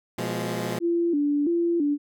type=chord; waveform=15% pulse; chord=F diminished; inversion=second; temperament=equal with one note detuned; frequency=121.42 / 174.61 / 207.7 Hz; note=Cb3 / F3 / Ab3; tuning=-29 / 0 / 0 cents; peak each=-25 dBFS; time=0.18-0.79 s; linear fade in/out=5 ms
type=tone with vibrato; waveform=sine; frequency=314.7 Hz; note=D#4; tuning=20 cents sharp; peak=-20 dBFS; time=0.8-1.98 s; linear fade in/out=50 ms; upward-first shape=square; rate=1.5 Hz; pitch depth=140 cents each way
effects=none